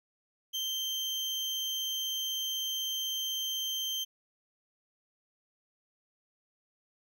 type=tone; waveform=35% pulse; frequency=3136 Hz; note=G7; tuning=in tune; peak=-30 dBFS; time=0.53-4.05 s; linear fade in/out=20 ms; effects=none